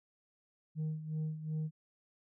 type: tone with tremolo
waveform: sine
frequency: 155.8 Hz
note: D#3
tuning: 3 cents sharp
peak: -30 dBFS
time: 0.75-1.71 s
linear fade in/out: 50 ms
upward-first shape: sine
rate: 2.7 Hz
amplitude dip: 75%
effects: tanh soft clip ceiling -32 dBFS